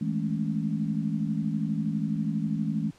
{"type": "chord", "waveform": "sine", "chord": "A major seventh", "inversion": "second", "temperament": "equal with one note detuned", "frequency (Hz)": [160.86, 207.7, 220, 277.2], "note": ["E3", "G#3", "A3", "C#4"], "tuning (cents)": [-42, 0, 0, 0], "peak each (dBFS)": [-30, -30, -31, -35], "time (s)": [0.01, 2.91], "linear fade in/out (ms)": 5, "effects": ["pink hiss -58 dBFS RMS until 2.98 s", "low-pass 8000 Hz 12 dB/octave"]}